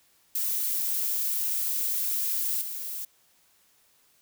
violet noise with level steps, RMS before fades -28 / -35 dBFS, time 0.35-3.05 s, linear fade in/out 5 ms, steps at 2.61 s, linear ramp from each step 10 ms, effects white hiss -64 dBFS RMS until 4.21 s

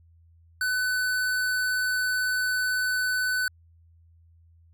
sine tone with hard clipping, 1503 Hz, F#6, 27 cents sharp, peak -25 dBFS, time 0.61-3.48 s, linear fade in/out 2 ms, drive 18 dB, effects added 83 Hz sine -54 dBFS peak until 4.73 s

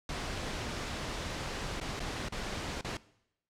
pink noise with dropouts, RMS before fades -37 dBFS, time 0.09-2.97 s, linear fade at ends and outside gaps 2 ms, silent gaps 1.801-1.812 / 1.995-2.002 / 2.286-2.322 / 2.811-2.846 s, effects noise-tail reverb RT60 0.8 s tail -20 dB re dry + low-pass 6000 Hz 12 dB/octave

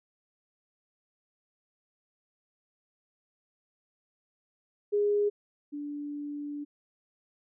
sine tone pair in turn, 412 / 291.3 Hz, G#4 / D4, -14 / -14 cents, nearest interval tritone, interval 600 cents, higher first, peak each -23 / -34 dBFS, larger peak first, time 4.92-5.3 / 5.72-6.65 s, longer second, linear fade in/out 20 ms, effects none

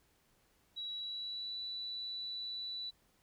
sine tone with pitch glide, 3893 to 3959 Hz, B7 to B7, -26 to +3 cents, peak -39 dBFS, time 0.76-2.91 s, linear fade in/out 20 ms, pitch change +29 cents, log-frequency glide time 0.87-1.56 s, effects pink hiss -72 dBFS RMS until 3.22 s

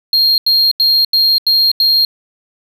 triangle tone bursts, 4225 Hz, C8, 16 cents sharp, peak -7 dBFS, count 6, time 0.13-2.05 s, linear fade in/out 2 ms, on 250 ms, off 84 ms, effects none

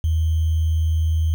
sine tone with sample-and-hold, 80.2 Hz, E2, 47 cents flat, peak -16 dBFS, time 0.04-1.34 s, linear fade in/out 0 ms, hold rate 3150 Hz, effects none

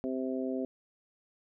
harmonic tone, 130.4 Hz, C3, 5 cents flat, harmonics 2 / 3 / 4 / 5, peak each -33 / -37 / -39 / -41 dBFS, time 0.04-0.65 s, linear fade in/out 0 ms, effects none

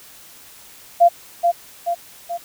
sine tone with echo, 690 Hz, F5, 21 cents flat, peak -7 dBFS, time 1-1.09 s, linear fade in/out 20 ms, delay 430 ms, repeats 3, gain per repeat -5 dB, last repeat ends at 2.38 s, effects white hiss -44 dBFS RMS until 2.44 s

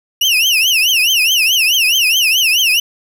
35% pulse tone with vibrato, 2796 Hz, F7, 1 cent sharp, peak -8 dBFS, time 0.21-2.8 s, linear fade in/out 5 ms, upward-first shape triangle, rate 4.7 Hz, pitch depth 240 cents each way, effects none

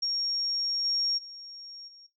sine tone with level steps, 5560 Hz, F8, 9 cents flat, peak -26 / -24 / -41 / -49 dBFS, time 0.02-2.07 s, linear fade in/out 10 ms, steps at 0.84 / 1.17 / 1.87 s, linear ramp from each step 20 ms, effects noise-tail reverb RT60 0.2 s tail -17 dB re dry

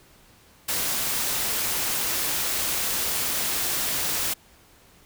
white noise, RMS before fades -26 dBFS, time 0.68-4.34 s, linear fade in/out 10 ms, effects pink hiss -55 dBFS RMS until 5.05 s

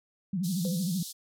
sine tone with vibrato, 180.6 Hz, F#3, 42 cents flat, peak -27 dBFS, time 0.33-1.03 s, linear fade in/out 5 ms, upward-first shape sine, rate 13 Hz, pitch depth 170 cents each way
pink band-pass noise, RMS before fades -41 dBFS, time 0.43-1.13 s, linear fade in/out 20 ms, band 3700 to 15000 Hz, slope 48 dB/octave
sine tone with exponential decay, 508 Hz, B4, 49 cents sharp, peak -33 dBFS, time 0.65-1.01 s, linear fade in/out 0 ms, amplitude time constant 77 ms
effects none

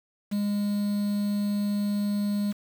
triangle tone with quantisation, 204.8 Hz, G#3, 24 cents flat, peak -22 dBFS, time 0.31-2.53 s, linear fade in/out 20 ms, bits 7, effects none

